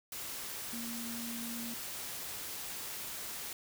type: tone in noise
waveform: sine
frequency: 233.7 Hz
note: A#3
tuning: 5 cents sharp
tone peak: -41 dBFS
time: 0.73-1.74 s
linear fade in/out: 2 ms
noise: white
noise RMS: -42 dBFS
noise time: 0.12-3.53 s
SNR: -2 dB
effects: none